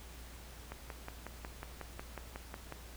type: click train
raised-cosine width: 0.5 ms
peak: -27 dBFS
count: 12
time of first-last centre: 0.72-2.724 s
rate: 5.49 Hz
effects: added 59 Hz sine -50 dBFS peak until 2.96 s + pink hiss -54 dBFS RMS until 2.96 s